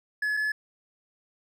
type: tone pair in turn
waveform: triangle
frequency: 1704 / 1713.5 Hz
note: G#6 / A6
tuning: +44 / -46 cents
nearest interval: unison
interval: 10 cents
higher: second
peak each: -23 dBFS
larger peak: neither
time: 0.22-0.37 / 0.37-0.52 s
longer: neither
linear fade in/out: 5 ms
effects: none